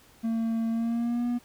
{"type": "tone with pitch glide", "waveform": "triangle", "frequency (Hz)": [226.8, 241.7], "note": ["A#3", "B3"], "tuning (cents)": [-47, -37], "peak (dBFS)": -23, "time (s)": [0.23, 1.39], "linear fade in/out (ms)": 20, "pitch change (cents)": 110, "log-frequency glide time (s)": [0.7, 1.27], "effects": ["pink hiss -57 dBFS RMS until 1.44 s"]}